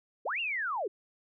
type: linear two-way sweep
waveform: sine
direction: up then down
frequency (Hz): 335.7 to 2849 to 335.7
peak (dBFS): -30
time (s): 0.25-0.88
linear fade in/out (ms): 10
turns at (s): 0.4
effects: none